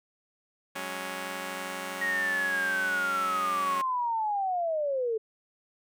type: chord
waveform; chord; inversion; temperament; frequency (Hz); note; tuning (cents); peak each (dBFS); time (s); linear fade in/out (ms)
5% pulse; F# suspended second; none; just; 185 / 208.1 / 277.5; F#3 / G#3 / C#4; 0 / +4 / +2; -28 / -31 / -27; 0.75-3.82; 10
type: linear sweep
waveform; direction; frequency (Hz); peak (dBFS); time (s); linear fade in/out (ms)
sine; down; 1891 to 430.3; -26; 2.01-5.18; 10
effects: none

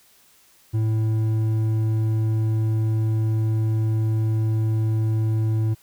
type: tone with hard clipping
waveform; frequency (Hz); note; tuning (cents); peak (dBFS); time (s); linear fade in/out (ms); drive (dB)
triangle; 110; A2; 0; -20; 0.73-5.75; 20; 9
effects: white hiss -56 dBFS RMS until 5.82 s

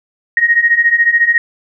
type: beating tone pair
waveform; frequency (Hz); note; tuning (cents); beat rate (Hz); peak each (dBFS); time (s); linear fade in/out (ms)
sine; 1864.7 / 1878.7; A#6 / A#6; 0 / +13; 14; -13 / -10; 0.37-1.38; 2
effects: none

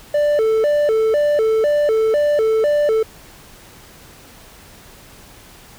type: tone with vibrato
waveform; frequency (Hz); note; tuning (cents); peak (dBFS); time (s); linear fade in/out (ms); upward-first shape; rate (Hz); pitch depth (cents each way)
triangle; 510; C5; -44; -11; 0.14-3.03; 5; square; 2; 250
effects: pink hiss -43 dBFS RMS until 5.78 s

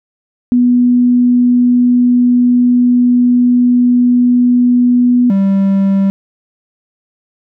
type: tone pair in turn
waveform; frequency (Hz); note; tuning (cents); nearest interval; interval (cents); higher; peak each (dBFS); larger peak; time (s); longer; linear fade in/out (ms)
sine / triangle; 245.4 / 195.45; B3 / G3; -11 / -5; major third; 394; first; -6; neither; 0.52-5.3 / 5.3-6.1; first; 0
effects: none

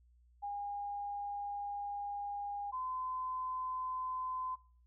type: tone pair in turn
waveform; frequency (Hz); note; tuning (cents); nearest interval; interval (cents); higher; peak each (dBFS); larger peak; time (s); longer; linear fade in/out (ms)
sine; 813 / 1024.3; G#5 / C6; -37 / -37; major third; 400; second; -37 / -36; second; 0.42-2.72 / 2.72-4.56; first; 20
effects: noise-tail reverb RT60 0.5 s tail -23 dB re dry + added 60 Hz sine -63 dBFS peak until 4.86 s

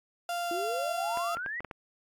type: tone with pitch glide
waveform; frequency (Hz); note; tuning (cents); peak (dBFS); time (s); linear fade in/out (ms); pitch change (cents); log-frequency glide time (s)
35% pulse; 695 to 688.2; F5 to F5; -9 to -26; -29; 0.29-1.35; 2; -17; 0.41-0.65
type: exponential sweep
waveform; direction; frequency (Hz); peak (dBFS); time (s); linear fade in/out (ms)
sine; up; 333.2 to 2002; -33; 0.51-1.6; 2
type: clicks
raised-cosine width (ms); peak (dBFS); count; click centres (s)
0.5; -24; 6; 1.173 / 1.37 / 1.462 / 1.605 / 1.647 / 1.712
effects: AAC 64 kbps

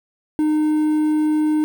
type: tone with quantisation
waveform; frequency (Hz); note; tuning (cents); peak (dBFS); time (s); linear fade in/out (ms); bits
triangle; 306.2; D#4; -28; -13; 0.39-1.64; 0; 7
effects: none

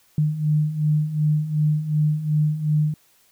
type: beating tone pair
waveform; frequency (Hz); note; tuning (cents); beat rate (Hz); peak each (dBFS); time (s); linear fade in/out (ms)
sine; 150 / 152.7; D3 / D#3; +37 / -32; 2.7; -24 / -19; 0.18-2.94; 2
effects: white hiss -59 dBFS RMS until 3.31 s

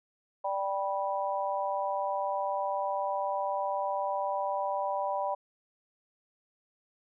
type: harmonic tone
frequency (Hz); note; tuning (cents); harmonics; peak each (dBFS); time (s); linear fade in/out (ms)
196; G3; 0; 3 / 4 / 5; -33 / -33 / -33; 0.44-5.35; 10
effects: none

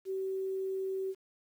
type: tone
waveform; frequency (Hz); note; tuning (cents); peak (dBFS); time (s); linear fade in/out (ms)
sine; 382.4; G4; -43; -32; 0.05-1.15; 50
effects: 10-bit

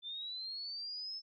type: linear sweep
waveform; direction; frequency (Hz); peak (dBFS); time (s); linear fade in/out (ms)
sine; up; 3520 to 5290; -40; 0.02-1.22; 50
effects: none

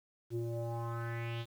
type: tone with low-pass filter sweep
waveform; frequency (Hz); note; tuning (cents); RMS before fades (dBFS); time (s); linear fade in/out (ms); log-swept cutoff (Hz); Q
square; 116.54; A#2; 0; -38; 0.3-1.46; 50; 320 to 3700; 3.9
effects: 10-bit

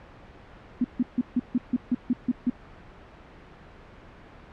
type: tone bursts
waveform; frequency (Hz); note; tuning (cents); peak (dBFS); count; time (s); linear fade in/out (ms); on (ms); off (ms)
sine; 246.3; B3; -5; -19; 10; 0.81-2.5; 5; 34; 150
effects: pink hiss -48 dBFS RMS until 4.52 s + low-pass 2000 Hz 12 dB/octave

